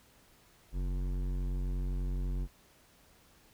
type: tone with hard clipping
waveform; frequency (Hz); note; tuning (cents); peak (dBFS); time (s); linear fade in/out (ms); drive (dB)
triangle; 45.9; F#1; -13; -33; 0.72-2.48; 50; 17
effects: pink hiss -63 dBFS RMS until 3.53 s